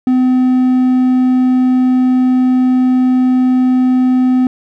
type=tone; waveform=triangle; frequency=254.6 Hz; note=C4; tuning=47 cents flat; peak=-6 dBFS; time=0.07-4.47 s; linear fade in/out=2 ms; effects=none